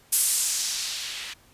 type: noise with low-pass filter sweep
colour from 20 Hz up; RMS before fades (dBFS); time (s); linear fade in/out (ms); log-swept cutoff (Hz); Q
violet; -27; 0.12-1.34; 10; 11000 to 2600; 1.3
effects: pink hiss -57 dBFS RMS until 1.53 s + resampled to 32000 Hz